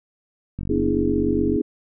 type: click train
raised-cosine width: 5 ms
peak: -17 dBFS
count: 47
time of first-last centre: 0.59-1.56 s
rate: 47.4 Hz
type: chord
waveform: sine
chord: E dominant seventh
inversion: second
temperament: equal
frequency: 246.9 / 293.7 / 329.6 / 415.3 Hz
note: B3 / D4 / E4 / G#4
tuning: 0 / 0 / 0 / 0 cents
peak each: -24 dBFS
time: 0.69-1.62 s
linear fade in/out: 10 ms
effects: none